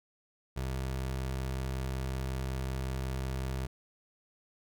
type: tone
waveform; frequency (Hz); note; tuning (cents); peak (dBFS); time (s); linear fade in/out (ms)
25% pulse; 65.41; C2; 0; -29; 0.56-3.67; 10
effects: none